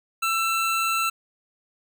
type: tone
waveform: 25% pulse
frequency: 1337 Hz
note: E6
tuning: 24 cents sharp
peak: -18 dBFS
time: 0.22-1.1 s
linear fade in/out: 10 ms
effects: none